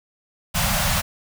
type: band-stop noise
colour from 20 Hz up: pink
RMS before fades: -21 dBFS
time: 0.54-1.02 s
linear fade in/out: 20 ms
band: 220 to 540 Hz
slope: 96 dB/octave
effects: none